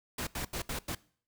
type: noise bursts at uneven times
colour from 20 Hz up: pink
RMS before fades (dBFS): -36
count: 5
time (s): 0.18-0.27 / 0.35-0.45 / 0.53-0.62 / 0.69-0.79 / 0.88-0.95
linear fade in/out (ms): 5
effects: noise-tail reverb RT60 0.5 s tail -21 dB re dry